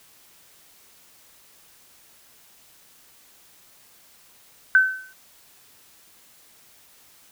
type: tone with exponential decay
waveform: sine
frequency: 1528 Hz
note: G6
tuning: 45 cents flat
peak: -9 dBFS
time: 4.75-5.13 s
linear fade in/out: 1 ms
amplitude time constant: 81 ms
effects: white hiss -54 dBFS RMS until 7.31 s